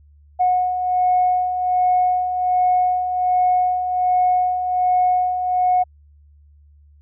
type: beating tone pair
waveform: sine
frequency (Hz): 728 / 729.3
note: F#5 / F#5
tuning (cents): -28 / -25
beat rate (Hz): 1.3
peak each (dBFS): -23 / -15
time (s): 0.39-5.84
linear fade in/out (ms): 20
effects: tanh soft clip ceiling -8 dBFS + added 73 Hz sine -47 dBFS peak until 7.01 s